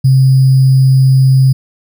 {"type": "tone with sample-and-hold", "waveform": "sine", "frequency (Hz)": 132.5, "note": "C3", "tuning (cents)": 22, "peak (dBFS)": -4, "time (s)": [0.04, 1.53], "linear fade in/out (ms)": 10, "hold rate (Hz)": 4900, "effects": []}